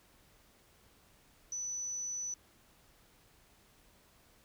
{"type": "tone", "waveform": "sine", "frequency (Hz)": 5970, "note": "F#8", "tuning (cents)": 15, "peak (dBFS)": -36, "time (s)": [1.52, 2.34], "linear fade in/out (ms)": 2, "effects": ["pink hiss -65 dBFS RMS until 4.44 s"]}